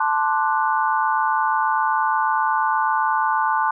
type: chord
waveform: sine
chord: D dominant seventh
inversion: second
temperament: equal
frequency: 880 / 1046.5 / 1174.7 / 1480 Hz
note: A5 / C6 / D6 / F#6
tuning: 0 / 0 / 0 / 0 cents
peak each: -20 / -23 / -25 / -25 dBFS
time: 0-3.71 s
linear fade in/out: 5 ms
effects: none